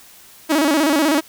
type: tone with vibrato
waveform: sawtooth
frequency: 300 Hz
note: D4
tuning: 37 cents sharp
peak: -10 dBFS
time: 0.49-1.21 s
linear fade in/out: 20 ms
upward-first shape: square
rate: 16 Hz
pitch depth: 110 cents each way
effects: white hiss -45 dBFS RMS until 1.28 s